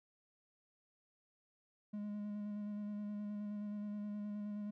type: tone with vibrato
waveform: triangle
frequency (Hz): 207.4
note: G#3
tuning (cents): -2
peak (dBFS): -38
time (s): 1.93-4.71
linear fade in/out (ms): 10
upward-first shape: square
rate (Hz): 9.5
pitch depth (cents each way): 14
effects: none